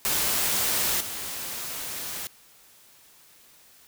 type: noise with level steps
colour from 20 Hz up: white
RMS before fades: -25 / -34 dBFS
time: 0.05-2.27 s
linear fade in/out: 0 ms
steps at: 1 s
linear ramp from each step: 10 ms
effects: white hiss -55 dBFS RMS until 3.87 s